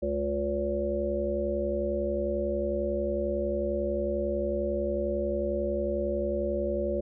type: harmonic tone with a mistuned harmonic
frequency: 71.1 Hz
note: C#2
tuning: 45 cents sharp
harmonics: 1 / 3 / 5 / 7 / 8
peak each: -35 / -35 / -32 / -35 / -30 dBFS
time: 0.02-7.01 s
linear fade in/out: 10 ms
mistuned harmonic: 1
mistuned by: -45 cents
effects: none